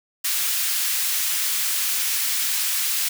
white high-pass noise, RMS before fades -23 dBFS, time 0.24-3.09 s, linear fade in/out 10 ms, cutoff 1700 Hz, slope 12 dB/octave, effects none

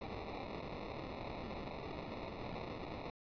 white noise with sample-and-hold, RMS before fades -45 dBFS, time 0.01-3.1 s, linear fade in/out 2 ms, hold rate 1575 Hz, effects resampled to 11025 Hz

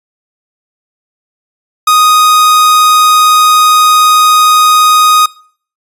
45% pulse tone, 1244.5 Hz, D#6, in tune, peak -4 dBFS, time 1.87-5.26 s, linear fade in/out 5 ms, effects noise-tail reverb RT60 0.5 s tail -22 dB re dry + resampled to 32000 Hz

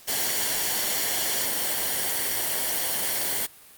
white noise with comb filter, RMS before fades -26 dBFS, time 0.07-3.47 s, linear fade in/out 20 ms, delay 0.79 ms, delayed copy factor -0.5, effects white hiss -50 dBFS RMS until 3.77 s + Opus 48 kbps

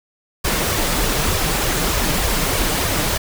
pink noise with flanger, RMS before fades -19 dBFS, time 0.44-3.18 s, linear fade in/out 10 ms, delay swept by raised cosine 1.7 to 6.7 ms, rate 3.3 Hz, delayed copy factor +0.65, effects none

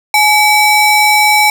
square ring-modulated tone, 1564 Hz, G6, 4 cents flat, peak -4 dBFS, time 0.14-1.5 s, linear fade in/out 2 ms, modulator 718 Hz, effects none

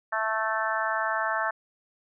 harmonic tone, 220 Hz, A3, in tune, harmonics 3 / 4 / 5 / 6 / 7 / 8, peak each -32 / -32 / -32 / -32 / -32 / -32 dBFS, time 0.12-1.51 s, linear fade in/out 10 ms, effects none

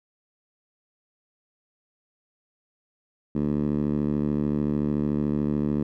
10% pulse tone with band-pass filter, 73.6 Hz, D2, 4 cents sharp, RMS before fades -25 dBFS, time 3.35-5.83 s, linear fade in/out 5 ms, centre 230 Hz, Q 1.6, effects none

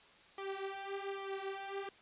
sawtooth tone with flanger, 392 Hz, G4, in tune, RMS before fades -42 dBFS, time 0.38-1.89 s, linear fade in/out 2 ms, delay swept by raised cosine 1.6 to 6.5 ms, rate 1.2 Hz, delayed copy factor +0.8, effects white hiss -61 dBFS RMS until 2.01 s + resampled to 8000 Hz

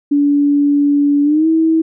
sine tone with pitch glide, 287.3 to 322.5 Hz, D4 to E4, -38 to -38 cents, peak -9 dBFS, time 0.11-1.82 s, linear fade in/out 10 ms, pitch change +200 cents, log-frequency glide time 1.23-1.47 s, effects none

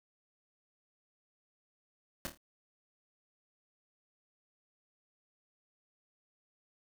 pink noise with echo, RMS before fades -38 dBFS, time 2.25-2.27 s, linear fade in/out 0 ms, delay 26 ms, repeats 4, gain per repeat -7 dB, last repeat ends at 2.374 s, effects none

